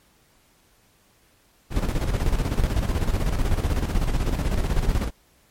brown noise with tremolo, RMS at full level -20 dBFS, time 1.7-5.11 s, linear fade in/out 50 ms, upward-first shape square, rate 16 Hz, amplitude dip 55%, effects pink hiss -60 dBFS RMS until 5.5 s + MP3 64 kbps

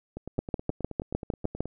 two click trains, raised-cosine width 2 ms, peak -23 / -13 dBFS, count 15 / 9, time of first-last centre 0.17-1.656 / 0.39-1.606 s, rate 9.42 / 6.58 Hz, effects none

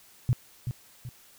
sine tone with echo, 123.47 Hz, B2, in tune, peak -19 dBFS, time 0.29-0.33 s, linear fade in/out 0 ms, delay 380 ms, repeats 2, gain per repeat -8 dB, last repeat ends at 1.09 s, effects white hiss -56 dBFS RMS until 1.38 s

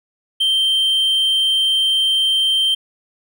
triangle tone, 3136 Hz, G7, in tune, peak -12 dBFS, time 0.4-2.75 s, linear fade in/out 10 ms, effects none

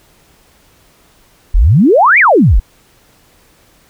sine exponential two-way sweep, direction up then down, 34.65 to 2460 to 34.65 Hz, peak -4 dBFS, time 1.54-2.6 s, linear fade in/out 10 ms, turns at 2.19 s, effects pink hiss -49 dBFS RMS until 3.89 s

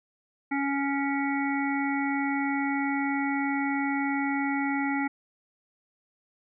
harmonic tone, 278.7 Hz, C#4, 9 cents sharp, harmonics 1 / 3 / 5 / 7 / 8, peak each -27 / -32 / -37 / -34 / -36 dBFS, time 0.51-5.08 s, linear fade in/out 10 ms, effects none

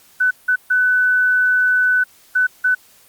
sine tone bursts at uneven times, 1500 Hz, F#6, 23 cents sharp, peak -12 dBFS, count 5, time 0.2-0.31 / 0.48-0.56 / 0.7-2.04 / 2.35-2.47 / 2.64-2.75 s, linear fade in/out 10 ms, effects white hiss -50 dBFS RMS until 3.08 s + Opus 48 kbps

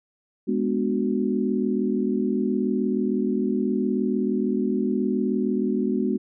sine chord, G# half-diminished seventh, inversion none, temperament equal, 207.7 / 246.9 / 293.7 / 370 Hz, G#3 / B3 / D4 / F#4, 0 / 0 / 0 / 0 cents, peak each -25 / -25 / -30 / -27 dBFS, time 0.47-6.18 s, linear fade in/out 20 ms, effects none

